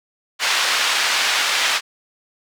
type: band-pass noise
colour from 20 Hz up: pink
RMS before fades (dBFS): -19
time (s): 0.39-1.81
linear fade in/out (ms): 50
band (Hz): 1400 to 5200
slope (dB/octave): 12
effects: none